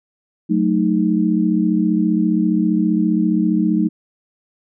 sine chord, D# diminished, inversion first, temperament equal, 185 / 220 / 311.1 Hz, F#3 / A3 / D#4, 0 / 0 / 0 cents, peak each -18 dBFS, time 0.49-3.89 s, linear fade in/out 20 ms, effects none

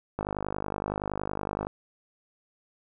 click train, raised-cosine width 1 ms, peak -16 dBFS, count 76, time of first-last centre 0.19-1.669 s, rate 50.7 Hz, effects none

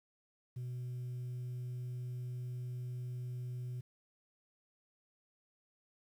sine tone, 124.3 Hz, B2, 12 cents sharp, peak -36 dBFS, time 0.56-3.81 s, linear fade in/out 10 ms, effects tanh soft clip ceiling -38 dBFS + 11-bit

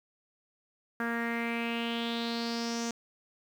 sawtooth tone with low-pass filter sweep, 233.1 Hz, A#3, in tune, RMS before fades -33 dBFS, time 1-2.91 s, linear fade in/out 2 ms, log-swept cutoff 1600 to 6400 Hz, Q 5.2, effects 9-bit

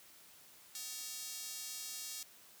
square tone with high-pass filter, 252.1 Hz, B3, 36 cents sharp, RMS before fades -45 dBFS, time 0.75-2.23 s, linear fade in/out 2 ms, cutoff 5600 Hz, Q 1.1, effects white hiss -60 dBFS RMS until 2.6 s + high-pass 80 Hz 12 dB/octave

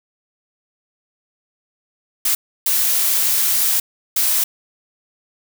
blue noise bursts at uneven times, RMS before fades -17 dBFS, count 3, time 2.25-2.35 / 2.66-3.8 / 4.16-4.44 s, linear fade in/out 5 ms, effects none

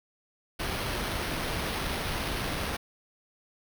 pink noise with sample-and-hold, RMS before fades -32 dBFS, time 0.59-2.77 s, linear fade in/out 10 ms, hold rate 7350 Hz, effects none

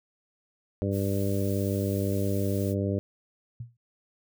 harmonic tone, 99 Hz, G2, 18 cents sharp, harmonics 1 / 2 / 3 / 4 / 5 / 6, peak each -28 / -31 / -33 / -34 / -35 / -36 dBFS, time 0.82-2.99 s, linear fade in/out 0 ms
blue noise, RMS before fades -44 dBFS, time 0.91-2.75 s, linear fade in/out 50 ms
sine tone with exponential decay, 118.2 Hz, A#2, 24 cents sharp, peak -31 dBFS, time 3.6-3.77 s, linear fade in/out 5 ms, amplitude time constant 35 ms
effects none

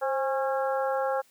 harmonic tone with a mistuned harmonic, 272.8 Hz, C#4, 28 cents flat, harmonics 2 / 3 / 4 / 5 / 6, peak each -27 / -30 / -37 / -35 / -40 dBFS, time 0.01-1.22 s, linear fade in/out 20 ms, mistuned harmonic 2, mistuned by -49 cents, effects white hiss -62 dBFS RMS until 1.3 s + high-pass 60 Hz 12 dB/octave

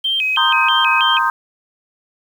sine tone with vibrato, 2826 Hz, F7, 20 cents sharp, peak -15 dBFS, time 0.04-1.19 s, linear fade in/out 10 ms, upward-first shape square, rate 3.1 Hz, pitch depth 190 cents each way
sine chord, C minor seventh, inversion third, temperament equal, 932.3 / 1046.5 / 1244.5 / 1568 Hz, Bb5 / C6 / Eb6 / G6, 0 / 0 / 0 / 0 cents, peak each -19 dBFS, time 0.37-1.3 s, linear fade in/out 2 ms
effects 7-bit

